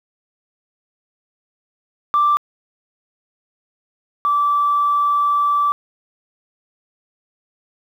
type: tone pair in turn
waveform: sine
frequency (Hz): 1174.7 / 1161.9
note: D6 / D6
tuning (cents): 0 / -19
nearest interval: unison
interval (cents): 19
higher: first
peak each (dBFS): -11 / -13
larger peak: first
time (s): 2.14-2.37 / 4.25-5.72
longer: second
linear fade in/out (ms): 0
effects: tanh soft clip ceiling -8 dBFS + 8-bit